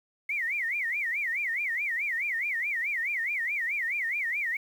sine tone with vibrato, 2093 Hz, C7, in tune, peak -27 dBFS, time 0.29-4.57 s, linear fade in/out 5 ms, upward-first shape sine, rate 4.7 Hz, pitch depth 250 cents each way, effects 9-bit

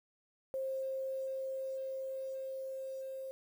sine tone with level ramp, 531 Hz, C5, 25 cents sharp, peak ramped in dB -34 to -40 dBFS, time 0.54-3.31 s, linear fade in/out 0 ms, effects 10-bit

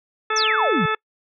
harmonic tone, 435.3 Hz, A4, 19 cents flat, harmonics 1 / 2 / 3 / 4 / 5 / 6 / 8, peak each -26 / -30 / -22 / -26 / -33 / -31 / -34 dBFS, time 0.3-0.95 s, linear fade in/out 5 ms
sine exponential sweep, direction down, 6400 to 140.2 Hz, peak -19 dBFS, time 0.36-0.86 s, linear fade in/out 5 ms
effects noise-tail reverb RT60 0.1 s tail -26 dB re dry

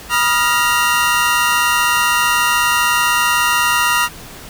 square tone cluster, 970 / 1238 / 1393 / 1890 / 2774 Hz, B5 / D#6 / F6 / A#6 / F7, -31 / -9 / -5 / +23 / -12 cents, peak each -20 dBFS, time 0.09-4.09 s, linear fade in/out 50 ms, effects pink hiss -35 dBFS RMS until 4.49 s

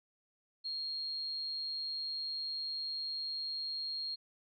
sine tone, 4250 Hz, C8, 26 cents sharp, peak -36 dBFS, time 0.64-4.16 s, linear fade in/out 20 ms, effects none

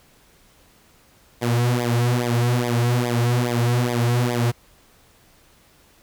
sawtooth tone with flanger, 120.6 Hz, B2, 41 cents flat, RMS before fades -20 dBFS, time 1.41-4.52 s, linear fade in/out 20 ms, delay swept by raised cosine 0.7 to 5 ms, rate 2.4 Hz, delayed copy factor -0.95, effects pink hiss -55 dBFS RMS until 6.02 s

